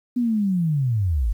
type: linear sweep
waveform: sine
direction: down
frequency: 250.3 to 45.71 Hz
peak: -18 dBFS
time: 0.16-1.33 s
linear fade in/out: 10 ms
effects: 9-bit